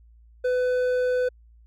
triangle tone with hard clipping, 501 Hz, B4, 25 cents sharp, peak -22 dBFS, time 0.44-1.29 s, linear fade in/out 10 ms, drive 9 dB, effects added 57 Hz sine -50 dBFS peak until 1.66 s

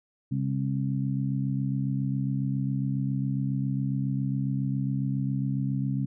harmonic tone, 67.3 Hz, C2, 49 cents sharp, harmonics 2 / 3 / 4, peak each -27 / -31 / -33 dBFS, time 0.31-6.06 s, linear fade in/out 10 ms, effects none

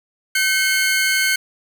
sawtooth tone pair together, 1534 / 2166 Hz, G6 / C#7, -38 / -41 cents, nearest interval tritone, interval 597 cents, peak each -15 dBFS, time 0.35-1.36 s, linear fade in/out 5 ms, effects none

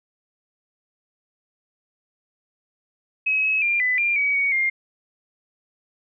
sine tone with pitch steps, 2555 / 2569 / 2391 / 2001 / 2391 / 2268 / 2241 / 2118 Hz, D#7 / E7 / D7 / B6 / D7 / C#7 / C#7 / C7, +45 / -45 / +30 / +22 / +30 / +39 / +18 / +21 cents, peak -18 dBFS, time 3.26-4.7 s, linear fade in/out 10 ms, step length 180 ms, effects none

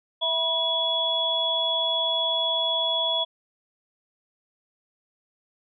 sine tone cluster, 656 / 972 / 3376 Hz, E5 / B5 / G#7, -9 / -28 / +28 cents, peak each -29 / -31 / -23 dBFS, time 0.21-3.25 s, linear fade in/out 20 ms, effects none

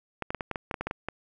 clicks, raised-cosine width 0.5 ms, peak -16 dBFS, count 12, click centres 0.223 / 0.305 / 0.347 / 0.408 / 0.513 / 0.558 / 0.712 / 0.742 / 0.81 / 0.87 / 0.911 / 1.086 s, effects none

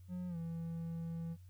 triangle tone with pitch glide, 180 to 166.02 Hz, F#3 to E3, -47 to +13 cents, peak -37 dBFS, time 0.08-1.37 s, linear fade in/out 50 ms, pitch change -140 cents, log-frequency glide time 0.28-0.37 s, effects added 91 Hz sine -53 dBFS peak until 1.49 s + white hiss -75 dBFS RMS until 1.49 s

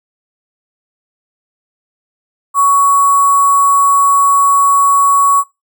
sine tone with sample-and-hold, 1120 Hz, C#6, 18 cents sharp, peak -6 dBFS, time 2.54-5.44 s, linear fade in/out 50 ms, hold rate 8820 Hz, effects noise-tail reverb RT60 0.2 s tail -18 dB re dry

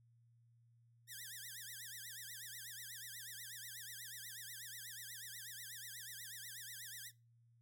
5% pulse tone with vibrato, 1760 Hz, A6, in tune, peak -38 dBFS, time 1.07-7.12 s, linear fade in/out 50 ms, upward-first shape triangle, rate 8.2 Hz, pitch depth 250 cents each way, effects noise-tail reverb RT60 0.3 s tail -21 dB re dry + added 117 Hz sine -67 dBFS peak until 7.61 s

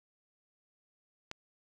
click, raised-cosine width 0.2 ms, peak -22 dBFS, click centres 1.314 s, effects none

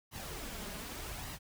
pink noise with flanger, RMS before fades -43 dBFS, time 0.11-1.39 s, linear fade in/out 50 ms, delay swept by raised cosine 1 to 4.9 ms, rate 0.85 Hz, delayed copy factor +0.5, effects none

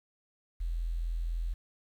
sine tone with quantisation, 41.91 Hz, E1, 29 cents sharp, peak -30 dBFS, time 0.6-1.54 s, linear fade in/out 10 ms, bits 10, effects none

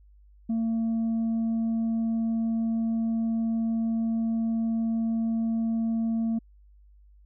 sine tone, 226.6 Hz, A#3, 49 cents flat, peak -21 dBFS, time 0.49-6.39 s, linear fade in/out 10 ms, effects tanh soft clip ceiling -23 dBFS + added 50 Hz sine -52 dBFS peak until 7.25 s

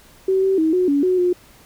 sine tone with pitch steps, 380.9 / 384.4 / 318.5 / 364.7 / 283.9 / 367.8 / 357.4 Hz, G4 / G4 / D#4 / F#4 / C#4 / F#4 / F4, -50 / -34 / +41 / -25 / +41 / -10 / +40 cents, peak -14 dBFS, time 0.28-1.33 s, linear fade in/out 5 ms, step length 150 ms, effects pink hiss -49 dBFS RMS until 1.65 s

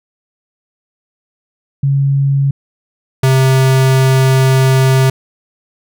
sine / square tone pair in turn, 138.59 / 132.11 Hz, C#3 / C3, 0 / +17 cents, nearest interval minor second, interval 83 cents, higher first, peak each -9 / -8 dBFS, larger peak second, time 1.83-2.51 / 3.23-5.1 s, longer second, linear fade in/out 5 ms, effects none

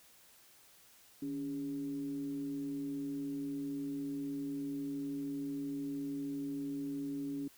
sine tone with frequency modulation, 281 Hz, C#4, 24 cents sharp, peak -36 dBFS, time 1.22-7.48 s, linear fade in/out 5 ms, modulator 127 Hz, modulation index 0.38, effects white hiss -62 dBFS RMS until 7.57 s

